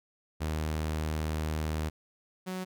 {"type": "tone pair in turn", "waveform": "sawtooth", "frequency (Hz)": [77.78, 185.37], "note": ["D#2", "F#3"], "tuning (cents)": [0, 3], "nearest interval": "octave + minor third", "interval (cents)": 1503, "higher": "second", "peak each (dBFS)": [-26, -30], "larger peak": "first", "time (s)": [[0.4, 1.9], [2.46, 2.65]], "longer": "first", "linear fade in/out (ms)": 20, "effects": []}